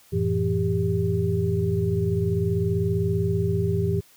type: tone cluster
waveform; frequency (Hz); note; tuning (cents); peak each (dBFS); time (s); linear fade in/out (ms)
sine; 91.4 / 111.8 / 166.9 / 396.7; F#2 / A2 / E3 / G4; -21 / +28 / +22 / +21; -26; 0.12-4.01; 20
effects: white hiss -55 dBFS RMS until 4.16 s